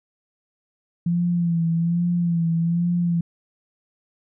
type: tone with vibrato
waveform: sine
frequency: 170 Hz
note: F3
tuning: 46 cents flat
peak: -18 dBFS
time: 1.06-3.21 s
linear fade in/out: 5 ms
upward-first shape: sine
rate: 1.2 Hz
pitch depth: 47 cents each way
effects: none